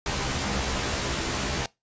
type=noise with comb filter; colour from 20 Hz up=pink; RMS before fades=-28 dBFS; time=0.06-1.66 s; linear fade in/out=2 ms; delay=15 ms; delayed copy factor=+0.9; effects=noise-tail reverb RT60 0.2 s tail -22 dB re dry + resampled to 16000 Hz